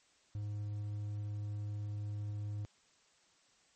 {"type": "tone", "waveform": "triangle", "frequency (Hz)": 103.83, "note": "G#2", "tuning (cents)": 0, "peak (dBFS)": -35, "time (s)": [0.35, 2.65], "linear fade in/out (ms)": 0, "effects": ["white hiss -69 dBFS RMS until 3.75 s", "MP3 32 kbps"]}